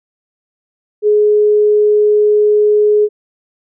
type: tone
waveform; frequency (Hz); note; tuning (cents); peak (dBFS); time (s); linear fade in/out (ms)
sine; 420; G#4; +19; -7; 1.02-3.09; 50
effects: none